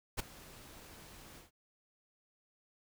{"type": "noise with ADSR envelope", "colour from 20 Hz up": "pink", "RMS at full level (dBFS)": -34, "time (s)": [0.17, 1.51], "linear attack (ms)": 25, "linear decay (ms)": 12, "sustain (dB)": -20, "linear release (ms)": 140, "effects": []}